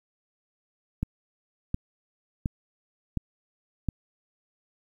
click train, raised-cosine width 5 ms, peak -14 dBFS, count 5, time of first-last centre 1.03-3.887 s, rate 1.4 Hz, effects 9-bit

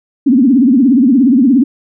sine tone with vibrato, 257 Hz, C4, 31 cents flat, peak -5 dBFS, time 0.26-1.64 s, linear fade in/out 10 ms, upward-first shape triangle, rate 17 Hz, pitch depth 250 cents each way, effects none

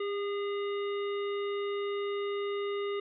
harmonic tone with a mistuned harmonic, 408.1 Hz, G#4, 30 cents flat, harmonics 1 / 3 / 5 / 7 / 9, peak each -31 / -41 / -45 / -48 / -50 dBFS, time 0-3 s, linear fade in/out 5 ms, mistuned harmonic 1, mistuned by -19 cents, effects none

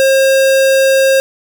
square tone, 536 Hz, C5, 42 cents sharp, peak -8 dBFS, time 0-1.2 s, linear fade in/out 0 ms, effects none

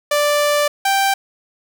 sawtooth tone pair in turn, 587.3 / 784 Hz, D5 / G5, 0 / 0 cents, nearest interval perfect fourth, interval 500 cents, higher second, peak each -10 dBFS, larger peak neither, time 0.11-0.68 / 0.85-1.14 s, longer first, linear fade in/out 5 ms, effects none

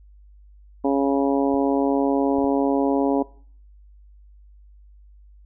harmonic tone, 138.59 Hz, C#3, in tune, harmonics 2 / 3 / 4 / 5 / 6 / 7, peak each -20 / -24 / -26 / -28 / -30 / -31 dBFS, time 0.84-3.23 s, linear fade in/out 10 ms
clicks, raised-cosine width 5 ms, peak -29 dBFS, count 3, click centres 1.542 / 2.385 / 2.443 s
effects noise-tail reverb RT60 0.5 s tail -21 dB re dry + added 50 Hz sine -46 dBFS peak until 5.45 s

